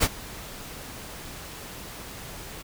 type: noise with ADSR envelope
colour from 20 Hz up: pink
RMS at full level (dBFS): -19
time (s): 0-2.63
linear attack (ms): 31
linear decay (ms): 47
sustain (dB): -21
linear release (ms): 21
effects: none